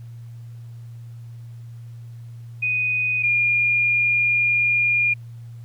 sine tone pair in turn, 2489 / 2417 Hz, D#7 / D7, 0 / +49 cents, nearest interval minor second, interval 51 cents, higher first, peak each -19 / -16 dBFS, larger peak second, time 2.62-3.23 / 3.23-5.14 s, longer second, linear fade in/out 10 ms, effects added 117 Hz sine -35 dBFS peak until 5.64 s + pink hiss -60 dBFS RMS until 5.64 s

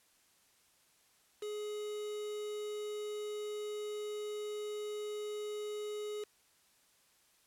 triangle tone with quantisation, 420 Hz, G#4, 19 cents sharp, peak -36 dBFS, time 1.42-6.24 s, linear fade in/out 5 ms, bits 8, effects white hiss -69 dBFS RMS until 7.46 s + low-pass 12000 Hz 12 dB/octave

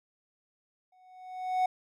triangle tone with exponential growth, 740 Hz, F#5, in tune, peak -20 dBFS, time 0.92-1.66 s, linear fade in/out 5 ms, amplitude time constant 160 ms, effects none

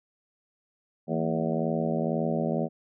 harmonic tone with a mistuned harmonic, 82 Hz, E2, 9 cents flat, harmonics 2 / 3 / 4 / 5 / 6 / 7 / 8 / 9, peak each -30 / -30 / -36 / -34 / -36 / -33 / -35 / -38 dBFS, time 1.07-2.69 s, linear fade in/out 50 ms, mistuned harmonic 3, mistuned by -110 cents, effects none

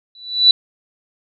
sine tone with exponential growth, 3961 Hz, B7, 4 cents sharp, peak -3 dBFS, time 0.15-0.51 s, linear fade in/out 2 ms, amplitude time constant 78 ms, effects none

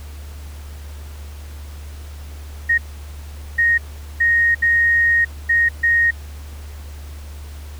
sine tone bursts at uneven times, 1864 Hz, A#6, 1 cent flat, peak -12 dBFS, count 6, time 2.69-2.78 / 3.58-3.78 / 4.2-4.55 / 4.62-5.25 / 5.49-5.69 / 5.83-6.11 s, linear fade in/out 10 ms, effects added 73 Hz sine -31 dBFS peak until 7.79 s + pink hiss -44 dBFS RMS until 7.79 s

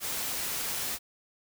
white noise, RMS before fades -33 dBFS, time 0-0.99 s, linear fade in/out 50 ms, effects none

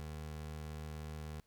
25% pulse tone, 76.7 Hz, D#2, 24 cents flat, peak -39 dBFS, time 0-1.4 s, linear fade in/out 0 ms, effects pink hiss -75 dBFS RMS until 1.46 s

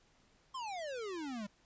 square exponential sweep, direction down, 1088 to 196 Hz, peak -40 dBFS, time 0.54-1.47 s, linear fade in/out 10 ms, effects pink hiss -69 dBFS RMS until 1.65 s + resampled to 16000 Hz

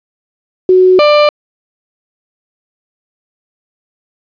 sine / 35% pulse tone pair in turn, 370 / 593.4 Hz, F#4 / D5, 0 / +18 cents, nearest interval minor sixth, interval 818 cents, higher second, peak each -3 dBFS, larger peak neither, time 0.69-0.99 / 0.99-1.29 s, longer neither, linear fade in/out 2 ms, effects resampled to 11025 Hz + 7-bit

